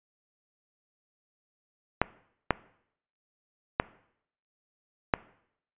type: clicks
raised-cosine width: 0.5 ms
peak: -6 dBFS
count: 4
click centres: 2.016 / 2.507 / 3.799 / 5.138 s
effects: noise-tail reverb RT60 0.7 s tail -20 dB re dry + resampled to 8000 Hz